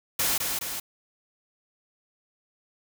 white noise with echo, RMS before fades -25 dBFS, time 0.19-0.38 s, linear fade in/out 5 ms, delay 210 ms, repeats 2, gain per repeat -4 dB, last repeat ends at 0.8 s, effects none

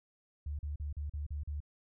sine tone bursts, 73.4 Hz, D2, in tune, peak -35 dBFS, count 7, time 0.46-1.604 s, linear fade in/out 5 ms, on 130 ms, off 39 ms, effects none

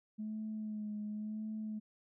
sine tone with vibrato, 213.5 Hz, G#3, 48 cents sharp, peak -37 dBFS, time 0.18-1.8 s, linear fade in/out 20 ms, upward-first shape sine, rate 0.93 Hz, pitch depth 29 cents each way, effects tanh soft clip ceiling -33 dBFS

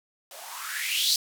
violet noise with band-pass filter sweep, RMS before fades -29 dBFS, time 0.31-1.16 s, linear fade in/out 2 ms, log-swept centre 540 to 4700 Hz, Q 5.8, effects none

